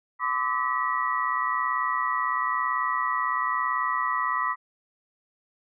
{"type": "tone cluster", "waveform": "sine", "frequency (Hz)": [1019, 1157, 1278, 1936], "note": ["C6", "D6", "D#6", "B6"], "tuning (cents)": [-46, -26, 46, -35], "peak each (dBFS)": [-28, -28, -31, -30], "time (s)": [0.19, 4.56], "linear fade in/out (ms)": 50, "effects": []}